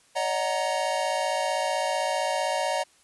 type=chord; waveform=square; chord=D# minor seventh; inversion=third; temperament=equal with one note detuned; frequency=566.7 / 622.3 / 740 / 932.3 Hz; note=C#5 / D#5 / F#5 / A#5; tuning=+38 / 0 / 0 / 0 cents; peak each=-31 dBFS; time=0.15-2.84 s; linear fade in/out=20 ms; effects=white hiss -60 dBFS RMS until 3.03 s + resampled to 24000 Hz